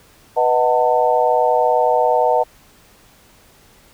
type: chord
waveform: sine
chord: B dominant seventh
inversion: none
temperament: equal with one note detuned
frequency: 493.9 / 622.3 / 740 / 894.3 Hz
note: B4 / D#5 / F#5 / A5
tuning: 0 / 0 / 0 / +28 cents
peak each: -18 dBFS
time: 0.36-2.44 s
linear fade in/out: 20 ms
effects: pink hiss -50 dBFS RMS until 3.93 s